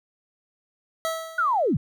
25% pulse tone with exponential decay, 650 Hz, E5, 24 cents flat, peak -19 dBFS, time 1.05-1.74 s, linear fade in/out 0 ms, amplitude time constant 150 ms
sine linear sweep, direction down, 1480 to 98 Hz, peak -19 dBFS, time 1.38-1.77 s, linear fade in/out 5 ms
effects none

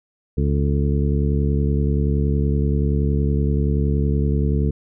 harmonic tone with a mistuned harmonic, 70.6 Hz, C#2, 32 cents sharp, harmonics 1 / 2 / 3 / 4 / 5 / 6, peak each -19 / -21 / -25 / -30 / -31 / -29 dBFS, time 0.37-4.71 s, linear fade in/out 10 ms, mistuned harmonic 6, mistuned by +59 cents, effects none

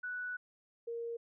sine tone pair in turn, 1480 / 466.2 Hz, F#6 / A#4, 0 / 0 cents, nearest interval octave + minor sixth, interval 2000 cents, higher first, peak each -37 / -37 dBFS, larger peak neither, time 0.03-0.37 / 0.87-1.17 s, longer first, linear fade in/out 10 ms, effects none

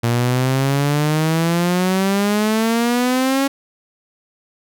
sawtooth exponential sweep, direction up, 116.54 to 277.2 Hz, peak -11 dBFS, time 0.03-3.48 s, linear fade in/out 10 ms, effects none

